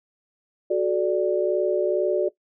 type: chord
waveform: sine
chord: D major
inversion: first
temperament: equal with one note detuned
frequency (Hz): 370 / 432.2 / 587.3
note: F#4 / A4 / D5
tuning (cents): 0 / -31 / 0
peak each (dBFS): -22 / -26 / -23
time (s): 0.7-2.29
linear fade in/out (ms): 10
effects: noise-tail reverb RT60 0.1 s tail -18 dB re dry